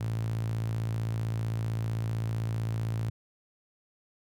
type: tone with high-pass filter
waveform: sawtooth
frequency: 55.6 Hz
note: A1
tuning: 19 cents sharp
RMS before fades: -31 dBFS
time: 0-3.1 s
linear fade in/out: 5 ms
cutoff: 110 Hz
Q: 5
effects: none